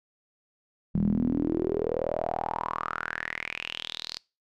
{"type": "tone with band-pass filter sweep", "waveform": "sawtooth", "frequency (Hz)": 40.41, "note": "E1", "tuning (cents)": -34, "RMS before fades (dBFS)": -30, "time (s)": [0.94, 4.19], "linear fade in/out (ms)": 10, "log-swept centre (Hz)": [180, 4700], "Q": 6.9, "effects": ["noise-tail reverb RT60 0.3 s tail -24 dB re dry"]}